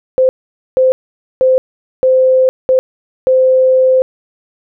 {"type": "tone bursts at uneven times", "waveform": "sine", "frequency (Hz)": 518, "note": "C5", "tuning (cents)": -17, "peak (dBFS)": -6, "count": 6, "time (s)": [[0.18, 0.29], [0.77, 0.92], [1.41, 1.58], [2.03, 2.49], [2.69, 2.79], [3.27, 4.02]], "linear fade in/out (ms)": 0, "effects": []}